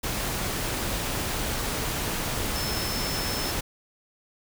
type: tone in noise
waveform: sine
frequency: 5274 Hz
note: E8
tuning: in tune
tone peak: -33 dBFS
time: 2.55-3.52 s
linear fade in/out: 10 ms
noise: pink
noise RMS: -29 dBFS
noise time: 0.03-3.61 s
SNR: -7 dB
effects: none